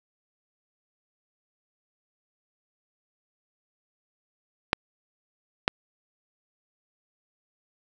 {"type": "clicks", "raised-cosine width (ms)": 0.3, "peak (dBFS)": -3, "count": 2, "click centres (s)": [4.731, 5.679], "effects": []}